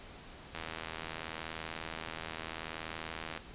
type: click train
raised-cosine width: 0.3 ms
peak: -23 dBFS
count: 229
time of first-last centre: 0.55-3.375 s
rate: 80.7 Hz
effects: pink hiss -51 dBFS RMS until 3.54 s + resampled to 8000 Hz